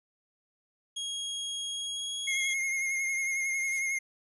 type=tone with pitch glide; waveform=sawtooth; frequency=3283 to 3321 Hz; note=G#7 to G#7; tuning=-21 to -1 cents; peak=-30 dBFS; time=0.96-2.54 s; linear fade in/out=10 ms; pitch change=+20 cents; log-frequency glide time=1.7-2.18 s
type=tone with vibrato; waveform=square; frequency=2143 Hz; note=C7; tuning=41 cents sharp; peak=-29 dBFS; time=2.27-3.99 s; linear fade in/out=10 ms; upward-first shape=triangle; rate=11 Hz; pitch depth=37 cents each way
type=noise with exponential growth; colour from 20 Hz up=violet; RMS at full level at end=-41 dBFS; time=3.23-3.79 s; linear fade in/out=5 ms; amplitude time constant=120 ms
effects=resampled to 24000 Hz